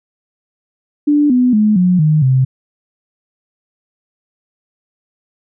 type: tone with pitch steps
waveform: sine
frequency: 293.7 / 249.8 / 212.5 / 180.79 / 153.8 / 130.83 Hz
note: D4 / B3 / G#3 / F#3 / D#3 / C3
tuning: 0 / +20 / +40 / -40 / -20 / 0 cents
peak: -8 dBFS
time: 1.07-2.45 s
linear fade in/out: 10 ms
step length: 230 ms
effects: none